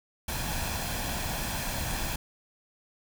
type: noise with comb filter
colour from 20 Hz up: pink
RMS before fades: -32 dBFS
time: 0.28-2.16 s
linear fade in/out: 5 ms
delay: 1.2 ms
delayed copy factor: +0.55
effects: none